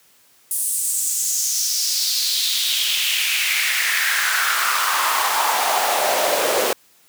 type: noise with high-pass filter sweep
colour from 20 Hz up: pink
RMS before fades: -20 dBFS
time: 0.51-6.73 s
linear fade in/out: 2 ms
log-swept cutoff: 10000 to 470 Hz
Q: 3.4
effects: white hiss -55 dBFS RMS until 7.08 s + high-pass 100 Hz 12 dB/octave